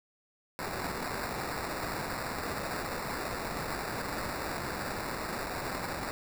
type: noise with sample-and-hold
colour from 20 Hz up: white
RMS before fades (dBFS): -36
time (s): 0.59-6.11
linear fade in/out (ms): 0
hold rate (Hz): 3150
effects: none